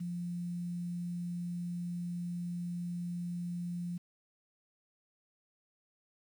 sine tone with quantisation, 174.61 Hz, F3, in tune, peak -35 dBFS, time 0-3.98 s, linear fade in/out 10 ms, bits 10, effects none

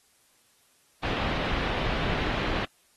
pink low-pass noise, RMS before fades -29 dBFS, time 1.03-2.65 s, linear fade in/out 5 ms, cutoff 3600 Hz, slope 24 dB/octave, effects white hiss -64 dBFS RMS until 2.96 s + AAC 32 kbps

